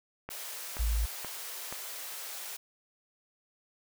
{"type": "click train", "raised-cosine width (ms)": 0.5, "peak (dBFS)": -23, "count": 4, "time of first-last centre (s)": [0.29, 1.725], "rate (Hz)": 2.09}
{"type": "high-pass noise", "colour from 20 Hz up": "white", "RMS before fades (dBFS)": -41, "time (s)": [0.3, 2.57], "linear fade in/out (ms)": 10, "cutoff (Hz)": 430, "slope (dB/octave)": 24}
{"type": "tone", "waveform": "sine", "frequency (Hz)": 55, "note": "A1", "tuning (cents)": 0, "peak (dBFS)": -26, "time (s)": [0.79, 1.06], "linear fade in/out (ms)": 10}
{"effects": []}